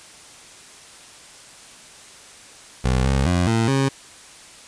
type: tone with pitch steps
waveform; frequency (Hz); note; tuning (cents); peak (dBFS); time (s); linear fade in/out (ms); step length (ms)
20% pulse; 63.7 / 67.3 / 88.8 / 113.6 / 135.8; C2 / C2 / F2 / A#2 / C#3; -46 / +49 / +29 / -44 / -35; -12; 2.84-3.89; 10; 210
effects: white hiss -44 dBFS RMS until 4.67 s + resampled to 22050 Hz